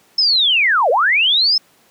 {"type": "linear two-way sweep", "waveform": "sine", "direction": "down then up", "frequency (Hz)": [5300, 445.8, 5300], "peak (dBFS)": -11, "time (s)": [0.18, 1.58], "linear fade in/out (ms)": 5, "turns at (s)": 0.9, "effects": ["pink hiss -53 dBFS RMS until 1.9 s", "high-pass 200 Hz 12 dB/octave"]}